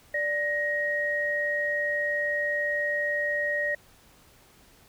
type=tone pair together; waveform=sine; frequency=587.7 / 1880 Hz; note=D5 / A#6; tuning=+1 / +14 cents; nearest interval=octave + minor sixth; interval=2013 cents; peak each=-30 / -26 dBFS; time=0.14-3.75 s; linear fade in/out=5 ms; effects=pink hiss -57 dBFS RMS until 4.88 s